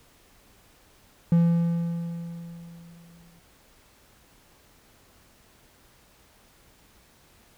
triangle tone with exponential decay, 169.3 Hz, E3, 46 cents sharp, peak -13 dBFS, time 1.32-3.39 s, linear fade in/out 2 ms, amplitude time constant 450 ms, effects pink hiss -58 dBFS RMS until 7.57 s

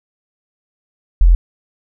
sine tone, 42.87 Hz, F1, 31 cents flat, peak -5 dBFS, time 1.21-1.35 s, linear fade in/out 0 ms, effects none

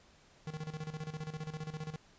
square tone with tremolo, 155.56 Hz, D#3, in tune, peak -38 dBFS, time 0.47-1.96 s, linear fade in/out 2 ms, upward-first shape square, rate 15 Hz, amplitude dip 75%, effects pink hiss -63 dBFS RMS until 2.18 s + resampled to 16000 Hz

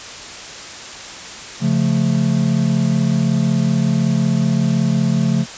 triangle chord, Db augmented, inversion none, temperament equal, 138.59 / 174.61 / 220 Hz, Db3 / F3 / A3, 0 / 0 / 0 cents, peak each -16 dBFS, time 1.6-5.46 s, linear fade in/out 50 ms, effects white hiss -32 dBFS RMS until 5.57 s + resampled to 16000 Hz

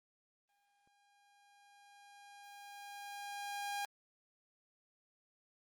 sawtooth tone with exponential growth, 810 Hz, G#5, 43 cents flat, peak -33 dBFS, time 0.49-3.85 s, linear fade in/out 1 ms, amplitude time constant 730 ms, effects Opus 24 kbps

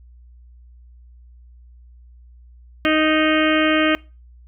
harmonic tone, 311.1 Hz, D#4, in tune, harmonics 1 / 2 / 4 / 5 / 6 / 7 / 8 / 9 / 10, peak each -18 / -21 / -24 / -25 / -26 / -26 / -27 / -28 / -28 dBFS, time 2.85-3.95 s, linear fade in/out 0 ms, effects noise-tail reverb RT60 0.3 s tail -24 dB re dry + added 60 Hz sine -43 dBFS peak until 4.47 s

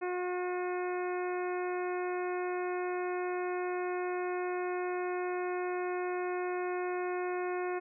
harmonic tone, 360.5 Hz, F#4, 45 cents flat, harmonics 1 / 2 / 3 / 4 / 5 / 6 / 7, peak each -33 / -39 / -43 / -45 / -47 / -49 / -50 dBFS, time 0.01-7.8 s, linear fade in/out 20 ms, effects none

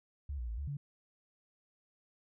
sine tone with pitch steps, 71.1 / 59.9 / 55.4 / 70.9 / 142.5 Hz, C#2 / A#1 / A1 / C#2 / C#3, +45 / +48 / +13 / +40 / +48 cents, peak -36 dBFS, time 0.29-0.77 s, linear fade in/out 5 ms, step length 96 ms, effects none

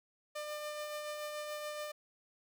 sawtooth tone with tremolo, 599 Hz, D5, 34 cents sharp, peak -34 dBFS, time 0.35-1.92 s, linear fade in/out 10 ms, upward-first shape triangle, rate 7 Hz, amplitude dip 35%, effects none

